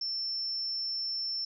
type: tone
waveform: sine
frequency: 5370 Hz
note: E8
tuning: 31 cents sharp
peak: -31 dBFS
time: 0.01-1.45 s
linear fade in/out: 5 ms
effects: none